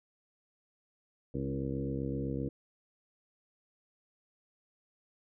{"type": "harmonic tone with a mistuned harmonic", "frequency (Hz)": 67.8, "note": "C#2", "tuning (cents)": -38, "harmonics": [1, 2, 3, 4, 5, 6, 7, 8], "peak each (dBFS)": [-42, -37, -41, -38, -42, -47, -41, -51], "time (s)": [1.34, 2.49], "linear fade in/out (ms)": 5, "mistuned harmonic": 5, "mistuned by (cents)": -15, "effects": []}